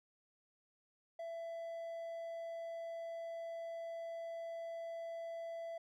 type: tone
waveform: triangle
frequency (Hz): 667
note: E5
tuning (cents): +20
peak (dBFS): -40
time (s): 1.19-5.78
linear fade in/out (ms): 5
effects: none